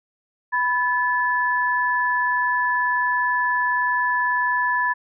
sine tone pair together, 989.6 / 1729 Hz, B5 / A6, +3 / -31 cents, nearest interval minor seventh, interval 966 cents, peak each -21 dBFS, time 0.52-4.94 s, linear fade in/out 20 ms, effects none

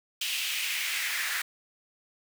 pink noise with high-pass filter sweep, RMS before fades -31 dBFS, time 0.21-1.42 s, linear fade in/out 5 ms, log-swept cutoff 3000 to 1700 Hz, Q 2.9, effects none

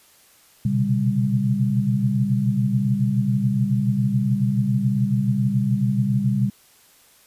sine tone cluster, 122.2 / 129.3 / 140.7 / 198.8 Hz, B2 / C3 / C#3 / G3, -18 / -20 / +26 / +25 cents, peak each -24 / -23 / -26 / -21 dBFS, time 0.65-6.5 s, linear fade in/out 5 ms, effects white hiss -54 dBFS RMS until 7.26 s + resampled to 32000 Hz

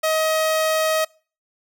sawtooth tone, 632 Hz, D#5, 27 cents sharp, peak -14 dBFS, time 0.03-1.05 s, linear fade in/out 10 ms, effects noise-tail reverb RT60 0.4 s tail -25 dB re dry

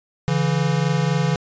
square tone pair together, 141.9 / 165.69 Hz, C#3 / E3, +41 / +9 cents, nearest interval minor third, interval 268 cents, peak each -21 dBFS, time 0.28-1.36 s, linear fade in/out 0 ms, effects resampled to 16000 Hz

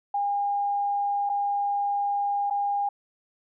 sine tone with dropouts, 810 Hz, G#5, 43 cents flat, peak -23 dBFS, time 0.14-2.89 s, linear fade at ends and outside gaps 5 ms, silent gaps 1.293-1.297 / 2.5-2.507 s, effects none

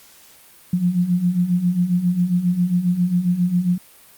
sine beating tone pair, 172.8 / 180.2 Hz, F3 / F#3, -18 / -45 cents, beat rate 7.4 Hz, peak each -22 / -17 dBFS, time 0.73-3.78 s, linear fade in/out 5 ms, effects white hiss -48 dBFS RMS until 4.17 s + Opus 48 kbps

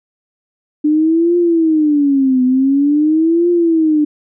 sine tone with vibrato, 297.4 Hz, D4, 22 cents sharp, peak -9 dBFS, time 0.84-4.05 s, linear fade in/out 10 ms, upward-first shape triangle, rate 0.47 Hz, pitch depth 290 cents each way, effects none

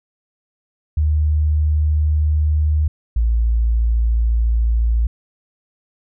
sine tone pair in turn, 76.1 / 57.01 Hz, D#2 / A#1, -38 / -38 cents, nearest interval perfect fourth, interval 500 cents, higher first, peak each -13 / -13 dBFS, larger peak neither, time 0.97-2.88 / 3.16-5.07 s, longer neither, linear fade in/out 5 ms, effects none

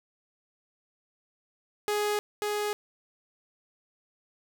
sawtooth tone with echo, 416.8 Hz, G#4, 6 cents sharp, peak -22 dBFS, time 1.88-2.19 s, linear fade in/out 0 ms, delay 540 ms, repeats 1, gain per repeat -2 dB, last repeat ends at 2.73 s, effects none

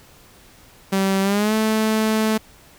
sawtooth tone with pitch glide, 193.4 to 218.3 Hz, G3 to A3, -23 to -13 cents, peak -13 dBFS, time 0.92-2.38 s, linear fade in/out 10 ms, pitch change +210 cents, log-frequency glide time 1.22-1.54 s, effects pink hiss -49 dBFS RMS until 2.78 s

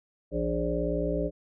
harmonic tone with a mistuned harmonic, 58.9 Hz, A#1, 19 cents sharp, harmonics 1 / 3 / 5 / 7 / 9 / 10, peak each -33 / -33 / -33 / -33 / -33 / -33 dBFS, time 0.31-1.31 s, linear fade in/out 50 ms, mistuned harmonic 3, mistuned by -87 cents, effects none

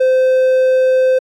triangle tone, 517 Hz, C5, 21 cents flat, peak -7 dBFS, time 0-1.19 s, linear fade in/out 10 ms, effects AAC 64 kbps

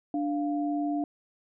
sine tone pair together, 293.5 / 698 Hz, D4 / F5, -1 / -1 cents, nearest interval octave + minor third, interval 1500 cents, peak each -27 / -33 dBFS, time 0.14-1.04 s, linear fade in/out 2 ms, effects none

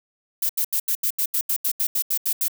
violet noise bursts, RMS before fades -22 dBFS, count 14, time 0.42-2.482 s, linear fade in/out 5 ms, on 73 ms, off 80 ms, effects none

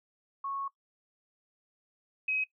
sine tone pair in turn, 1102 / 2538 Hz, C#6 / D#7, -11 / +34 cents, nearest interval octave + major second, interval 1445 cents, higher second, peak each -33 / -27 dBFS, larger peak second, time 0.44-0.68 / 2.28-2.44 s, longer first, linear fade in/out 5 ms, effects noise-tail reverb RT60 0.1 s tail -19 dB re dry

